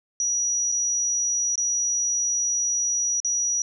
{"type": "tone with dropouts", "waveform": "sine", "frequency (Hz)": 5820, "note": "F#8", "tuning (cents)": -29, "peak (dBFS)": -21, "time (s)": [0.2, 3.62], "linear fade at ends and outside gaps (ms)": 1, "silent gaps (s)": [[0.718, 0.722], [1.556, 1.578], [3.202, 3.247]], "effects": []}